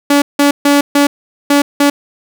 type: tone bursts at uneven times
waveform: sawtooth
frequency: 285.8 Hz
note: D4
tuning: 47 cents flat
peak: -3 dBFS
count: 6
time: 0.1-0.22 / 0.39-0.51 / 0.65-0.81 / 0.95-1.07 / 1.5-1.62 / 1.8-1.9 s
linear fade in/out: 5 ms
effects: none